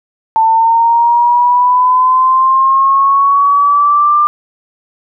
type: linear sweep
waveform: sine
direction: up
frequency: 887 to 1194 Hz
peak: -6 dBFS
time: 0.36-4.27 s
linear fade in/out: 0 ms
effects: none